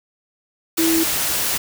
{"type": "tone in noise", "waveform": "sine", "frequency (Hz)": 327.5, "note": "E4", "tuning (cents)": -11, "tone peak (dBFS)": -16, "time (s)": [0.78, 1.04], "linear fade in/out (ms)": 10, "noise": "white", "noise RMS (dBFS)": -21, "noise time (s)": [0.77, 1.58], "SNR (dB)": 2, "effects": []}